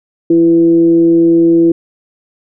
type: tone with frequency modulation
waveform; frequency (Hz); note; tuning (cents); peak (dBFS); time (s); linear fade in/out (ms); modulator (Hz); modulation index
sine; 333.8; E4; +22; -5; 0.3-1.72; 5; 165; 0.32
effects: none